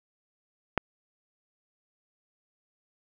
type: click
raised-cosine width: 0.5 ms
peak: -8 dBFS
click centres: 0.777 s
effects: none